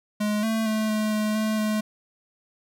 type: tone with pitch steps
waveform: square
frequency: 210 / 222.5 / 217.3 / 214.9 / 213.6 / 216.8 / 214.3 Hz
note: G#3 / A3 / A3 / A3 / G#3 / A3 / A3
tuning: +19 / +20 / -21 / -41 / +49 / -25 / -45 cents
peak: -23 dBFS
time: 0.2-1.81 s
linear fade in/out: 10 ms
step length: 230 ms
effects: none